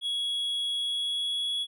triangle tone with pitch glide, 3340 to 3363 Hz, G#7 to G#7, +9 to +21 cents, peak -26 dBFS, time 0.01-1.67 s, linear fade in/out 50 ms, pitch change +12 cents, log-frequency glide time 0.73-1.56 s, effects none

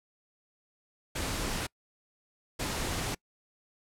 pink noise bursts at uneven times, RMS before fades -33 dBFS, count 2, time 1.15-1.67 / 2.59-3.15 s, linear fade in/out 10 ms, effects noise-tail reverb RT60 0.1 s tail -26 dB re dry + low-pass 11000 Hz 12 dB/octave

